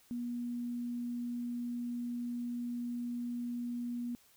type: tone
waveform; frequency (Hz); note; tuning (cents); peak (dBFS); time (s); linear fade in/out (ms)
sine; 240.7; B3; -44; -35; 0.11-4.15; 0
effects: white hiss -65 dBFS RMS until 4.36 s